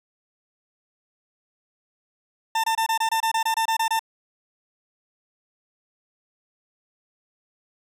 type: tone bursts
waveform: 40% pulse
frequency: 897 Hz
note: A5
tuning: 33 cents sharp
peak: -19 dBFS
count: 13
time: 2.55-3.994 s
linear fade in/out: 5 ms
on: 88 ms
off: 25 ms
effects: resampled to 32000 Hz